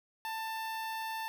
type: tone with notch filter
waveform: sawtooth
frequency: 889 Hz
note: A5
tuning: 18 cents sharp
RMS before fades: -38 dBFS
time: 0.25-1.28 s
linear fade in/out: 0 ms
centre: 7300 Hz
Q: 1.5
effects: none